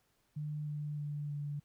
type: tone with pitch steps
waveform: sine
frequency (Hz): 150 / 148.45 / 146.91 / 145.39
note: D3 / D3 / D3 / D3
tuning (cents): +37 / +19 / +1 / -17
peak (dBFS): -36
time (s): 0.36-1.6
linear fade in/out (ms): 10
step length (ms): 310
effects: pink hiss -75 dBFS RMS until 1.64 s